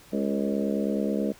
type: harmonic tone with a mistuned harmonic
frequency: 69.3 Hz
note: C#2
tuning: in tune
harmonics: 3 / 4 / 5 / 6 / 7 / 8 / 9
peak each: -27 / -31 / -34 / -35 / -33 / -35 / -36 dBFS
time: 0.12-1.33 s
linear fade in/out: 20 ms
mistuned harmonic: 7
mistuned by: -24 cents
effects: pink hiss -52 dBFS RMS until 1.39 s